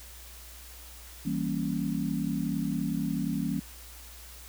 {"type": "chord", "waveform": "sine", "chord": "E diminished seventh", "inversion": "none", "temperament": "equal", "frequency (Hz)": [164.81, 196, 233.1, 277.2], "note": ["E3", "G3", "Bb3", "Db4"], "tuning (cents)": [0, 0, 0, 0], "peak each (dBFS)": -33, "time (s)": [1.25, 3.6], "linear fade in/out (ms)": 10, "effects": ["added 60 Hz sine -48 dBFS peak until 4.48 s", "white hiss -49 dBFS RMS until 4.48 s"]}